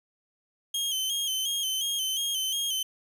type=tone with vibrato; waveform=sawtooth; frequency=3158 Hz; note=G7; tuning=12 cents sharp; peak=-24 dBFS; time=0.74-2.83 s; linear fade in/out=5 ms; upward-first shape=square; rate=2.8 Hz; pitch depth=49 cents each way; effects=none